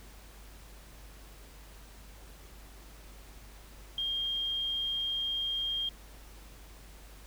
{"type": "tone", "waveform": "sine", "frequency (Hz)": 3215, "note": "G7", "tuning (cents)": 43, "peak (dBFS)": -30, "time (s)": [3.98, 5.89], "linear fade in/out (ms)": 2, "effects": ["added 50 Hz sine -50 dBFS peak until 7.26 s", "pink hiss -55 dBFS RMS until 7.26 s"]}